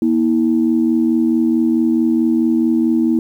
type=tone pair together; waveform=sine; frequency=238.1 / 322.7 Hz; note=A#3 / E4; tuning=+37 / -37 cents; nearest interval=perfect fourth; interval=526 cents; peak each=-14 dBFS; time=0.02-3.19 s; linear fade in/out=2 ms; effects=tanh soft clip ceiling -4 dBFS + 8-bit